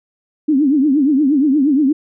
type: tone with vibrato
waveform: sine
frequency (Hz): 284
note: C#4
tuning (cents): +42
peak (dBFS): -10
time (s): 0.48-1.93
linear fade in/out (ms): 10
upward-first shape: triangle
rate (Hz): 8.5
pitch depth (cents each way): 200
effects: none